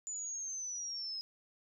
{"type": "linear sweep", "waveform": "sine", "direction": "down", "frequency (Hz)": [7040, 5080], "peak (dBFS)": -38, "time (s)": [0.07, 1.21], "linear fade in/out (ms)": 0, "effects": []}